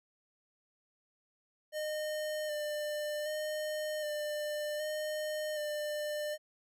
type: tone with vibrato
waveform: square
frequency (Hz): 605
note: D#5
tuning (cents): -49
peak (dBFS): -35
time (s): 1.72-6.38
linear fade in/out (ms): 50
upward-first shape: square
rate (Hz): 0.65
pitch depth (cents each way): 19
effects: none